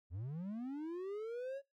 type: linear sweep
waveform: triangle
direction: up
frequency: 77.78 to 563 Hz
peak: -38 dBFS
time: 0.1-1.62 s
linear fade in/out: 50 ms
effects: noise-tail reverb RT60 0.2 s tail -23 dB re dry